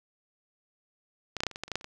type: clicks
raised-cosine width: 0.2 ms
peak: -16 / -13 / -10 / -11 / -27 / -21 / -16 / -29 / -16 / -12 / -29 / -24 dBFS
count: 12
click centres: 1.367 / 1.405 / 1.435 / 1.467 / 1.513 / 1.559 / 1.636 / 1.68 / 1.717 / 1.756 / 1.811 / 1.844 s
effects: none